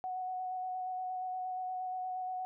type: tone with vibrato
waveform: sine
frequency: 740 Hz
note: F#5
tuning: in tune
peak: -35 dBFS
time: 0.04-2.45 s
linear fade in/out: 0 ms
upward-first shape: square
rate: 8.5 Hz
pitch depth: 11 cents each way
effects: none